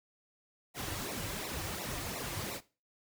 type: noise with flanger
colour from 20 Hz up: pink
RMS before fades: -39 dBFS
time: 0.74-2.61 s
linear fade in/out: 50 ms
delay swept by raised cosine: 0.62 to 4.82 ms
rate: 2.8 Hz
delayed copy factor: -0.95
effects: noise-tail reverb RT60 0.3 s tail -17 dB re dry